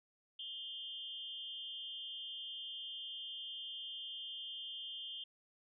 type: tone with amplitude modulation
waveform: sine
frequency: 3165 Hz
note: G7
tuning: 16 cents sharp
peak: -39 dBFS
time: 0.39-5.24 s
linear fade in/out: 5 ms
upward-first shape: sine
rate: 289 Hz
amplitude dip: 90%
effects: none